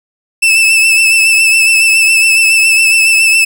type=tone with vibrato; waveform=40% pulse; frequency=2637 Hz; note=E7; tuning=in tune; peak=-5 dBFS; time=0.42-3.45 s; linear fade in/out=10 ms; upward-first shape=triangle; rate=7.2 Hz; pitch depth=39 cents each way; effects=none